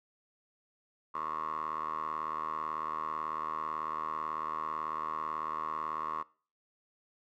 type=tone with band-pass filter; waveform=10% pulse; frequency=78.1 Hz; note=D#2; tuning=7 cents sharp; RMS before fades=-37 dBFS; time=1.14-6.23 s; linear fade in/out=10 ms; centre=1100 Hz; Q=9.2; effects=noise-tail reverb RT60 0.4 s tail -21 dB re dry